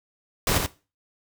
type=noise with echo; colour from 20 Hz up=pink; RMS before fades=-22 dBFS; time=0.47-0.58 s; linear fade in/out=2 ms; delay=83 ms; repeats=1; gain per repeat=-5 dB; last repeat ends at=0.663 s; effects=noise-tail reverb RT60 0.3 s tail -17 dB re dry